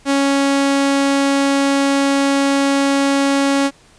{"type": "tone", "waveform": "sawtooth", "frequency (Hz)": 277.2, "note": "C#4", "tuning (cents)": 0, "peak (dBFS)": -9, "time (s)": [0.05, 3.71], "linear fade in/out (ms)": 50, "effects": ["pink hiss -49 dBFS RMS until 3.98 s", "resampled to 22050 Hz"]}